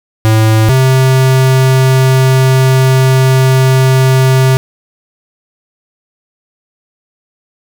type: tone pair in turn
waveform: square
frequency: 110 / 131.22 Hz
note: A2 / C3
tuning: 0 / +5 cents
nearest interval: minor third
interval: 305 cents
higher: second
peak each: -6 dBFS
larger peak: neither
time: 0.25-0.69 / 0.69-4.57 s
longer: second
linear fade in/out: 0 ms
effects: 7-bit